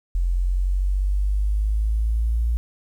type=exponential sweep; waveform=sine; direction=up; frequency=43.23 to 58.27 Hz; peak=-18 dBFS; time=0.15-2.57 s; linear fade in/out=0 ms; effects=9-bit